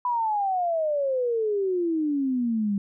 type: exponential sweep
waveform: sine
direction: down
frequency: 1000 to 196 Hz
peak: -22 dBFS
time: 0.05-2.78 s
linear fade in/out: 2 ms
effects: none